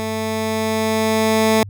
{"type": "tone with level ramp", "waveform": "15% pulse", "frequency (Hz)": 220, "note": "A3", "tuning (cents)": 0, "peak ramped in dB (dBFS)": [-16, -6], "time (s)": [0, 1.63], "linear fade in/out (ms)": 0, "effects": ["added 100 Hz sine -31 dBFS peak until 1.69 s"]}